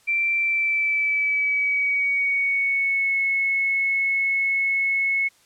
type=tone with pitch glide; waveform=sine; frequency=2349 to 2192 Hz; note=D7 to C#7; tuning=0 to -20 cents; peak=-19 dBFS; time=0.07-5.29 s; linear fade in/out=20 ms; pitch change=-120 cents; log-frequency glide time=0.35-3.17 s; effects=white hiss -58 dBFS RMS until 5.45 s + low-pass 10000 Hz 12 dB/octave